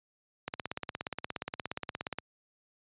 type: click train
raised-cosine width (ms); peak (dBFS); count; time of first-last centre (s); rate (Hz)
0.3; -18; 30; 0.48-2.186; 17
effects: high-pass 80 Hz 12 dB/octave + resampled to 8000 Hz